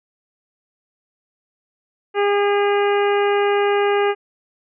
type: harmonic tone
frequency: 406.4 Hz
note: G#4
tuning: 38 cents flat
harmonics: 1 / 2 / 3 / 4 / 5 / 6 / 7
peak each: -16 / -22 / -26 / -28 / -30 / -32 / -33 dBFS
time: 2.14-4.15 s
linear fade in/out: 50 ms
effects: none

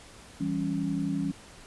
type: chord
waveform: sine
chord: C# diminished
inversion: first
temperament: equal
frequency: 164.81 / 196 / 277.2 Hz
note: E3 / G3 / C#4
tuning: 0 / 0 / 0 cents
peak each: -32 / -32 / -30 dBFS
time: 0.4-1.32 s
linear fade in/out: 10 ms
effects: pink hiss -50 dBFS RMS until 1.66 s + resampled to 24000 Hz

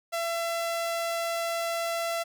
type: tone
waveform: sawtooth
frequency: 673 Hz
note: E5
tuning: 36 cents sharp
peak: -24 dBFS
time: 0.12-2.24 s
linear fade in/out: 20 ms
effects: none

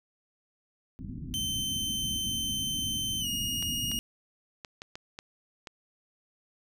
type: low-pass noise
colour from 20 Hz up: white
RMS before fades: -39 dBFS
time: 0.99-3.99 s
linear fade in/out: 0 ms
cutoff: 270 Hz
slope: 48 dB/octave
type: tone with pitch glide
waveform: sawtooth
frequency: 3088 to 2865 Hz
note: G7 to F7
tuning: -27 to +44 cents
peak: -27 dBFS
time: 1.34-3.99 s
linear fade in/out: 0 ms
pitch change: -129 cents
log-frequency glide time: 3.2-3.27 s
type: clicks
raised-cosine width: 0.2 ms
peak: -23 dBFS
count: 7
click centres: 3.626 / 3.916 / 4.648 / 4.819 / 4.955 / 5.189 / 5.672 s
effects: none

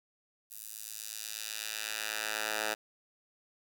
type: tone with high-pass filter sweep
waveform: 10% pulse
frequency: 108.1 Hz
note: A2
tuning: 30 cents flat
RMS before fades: -38 dBFS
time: 0.5-2.75 s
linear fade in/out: 20 ms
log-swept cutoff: 11000 to 820 Hz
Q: 0.75
effects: none

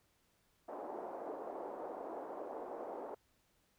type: band-pass noise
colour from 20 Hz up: white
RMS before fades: -45 dBFS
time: 0.68-3.15 s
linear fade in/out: 10 ms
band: 320 to 790 Hz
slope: 24 dB/octave
effects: pink hiss -75 dBFS RMS until 3.78 s

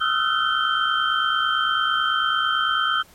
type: tone cluster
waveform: sine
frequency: 1263 / 1332 / 1381 / 1519 / 3132 Hz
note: D#6 / E6 / F6 / F#6 / G7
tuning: +26 / +18 / -20 / +45 / -2 cents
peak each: -25 dBFS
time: 0-3.03 s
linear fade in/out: 20 ms
effects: pink hiss -51 dBFS RMS until 3.14 s + MP3 64 kbps

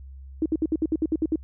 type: tone bursts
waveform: sine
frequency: 316.6 Hz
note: D#4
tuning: 30 cents sharp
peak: -19 dBFS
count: 10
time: 0.42-1.358 s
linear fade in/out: 2 ms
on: 38 ms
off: 62 ms
effects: added 67 Hz sine -39 dBFS peak until 1.43 s

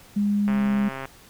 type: tone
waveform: sine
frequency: 204.7 Hz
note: G#3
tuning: 25 cents flat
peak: -19 dBFS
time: 0.16-0.89 s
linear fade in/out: 10 ms
type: click train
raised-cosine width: 0.5 ms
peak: -18 dBFS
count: 78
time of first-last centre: 0.48-1.055 s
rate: 134 Hz
effects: pink hiss -50 dBFS RMS until 1.29 s

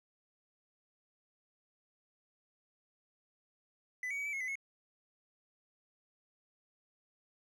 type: tone with pitch steps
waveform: triangle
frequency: 2001 / 2251 / 2270 / 2311 / 2171 / 2022 / 2182 Hz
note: B6 / C#7 / C#7 / D7 / C#7 / B6 / C#7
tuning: +22 / +26 / +41 / -28 / -37 / +40 / -28 cents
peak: -34 dBFS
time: 4.03-4.555 s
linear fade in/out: 2 ms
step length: 75 ms
effects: none

